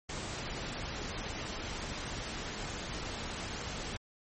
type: noise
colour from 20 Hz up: pink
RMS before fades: -39 dBFS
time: 0.09-3.97 s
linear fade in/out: 5 ms
effects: MP3 32 kbps